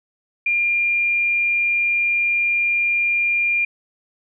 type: tone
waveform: sine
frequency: 2400 Hz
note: D7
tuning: 37 cents sharp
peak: -16 dBFS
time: 0.46-3.65 s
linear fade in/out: 5 ms
effects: none